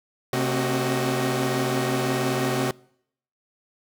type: tone cluster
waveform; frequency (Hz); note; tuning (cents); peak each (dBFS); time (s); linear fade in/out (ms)
sawtooth; 131 / 227.1 / 267.9 / 374.4 / 617; C3 / A#3 / C4 / F#4 / D#5; +2 / -45 / +41 / +20 / -15; -23 / -27 / -25 / -23 / -29; 0.33-2.71; 2
effects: noise-tail reverb RT60 0.7 s tail -25 dB re dry